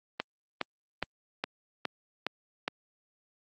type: click train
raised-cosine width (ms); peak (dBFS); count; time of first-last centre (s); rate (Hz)
0.3; -13; 7; 0.2-2.679; 2.42
effects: high-pass 200 Hz 12 dB/octave + Opus 32 kbps